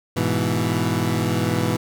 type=chord; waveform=20% pulse; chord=E major; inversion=first; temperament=equal; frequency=103.83 / 123.47 / 164.81 Hz; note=G#2 / B2 / E3; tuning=0 / 0 / 0 cents; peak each=-19 dBFS; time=0.16-1.77 s; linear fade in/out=10 ms; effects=none